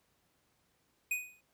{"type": "tone with exponential decay", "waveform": "square", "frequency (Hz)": 2489, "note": "D#7", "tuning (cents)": 0, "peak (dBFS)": -29, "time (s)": [1.11, 1.41], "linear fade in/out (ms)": 5, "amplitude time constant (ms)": 64, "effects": ["pink hiss -74 dBFS RMS until 1.53 s", "high-pass 60 Hz 12 dB/octave"]}